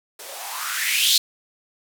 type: noise with band-pass filter sweep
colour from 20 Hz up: violet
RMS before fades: -23 dBFS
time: 0.19-1.18 s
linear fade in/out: 5 ms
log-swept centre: 430 to 4100 Hz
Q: 4.7
effects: none